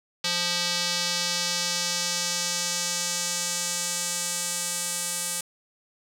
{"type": "tone with band-pass filter sweep", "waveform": "square", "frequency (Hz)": 175.2, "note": "F3", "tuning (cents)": 6, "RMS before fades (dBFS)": -28, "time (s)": [0.24, 5.41], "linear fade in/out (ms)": 5, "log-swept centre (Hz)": [4500, 8900], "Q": 1.8, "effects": []}